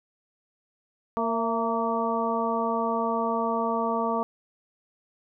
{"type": "harmonic tone with a mistuned harmonic", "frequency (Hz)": 230, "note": "A#3", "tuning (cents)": -23, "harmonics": [1, 2, 3, 4, 5], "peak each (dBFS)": [-30, -30, -30, -30, -30], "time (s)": [1.17, 4.23], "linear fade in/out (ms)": 0, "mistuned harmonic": 3, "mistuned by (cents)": -43, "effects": []}